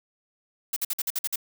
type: noise bursts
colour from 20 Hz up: blue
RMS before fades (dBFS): -27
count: 8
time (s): 0.73-1.359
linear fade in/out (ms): 5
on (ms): 34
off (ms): 51
effects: none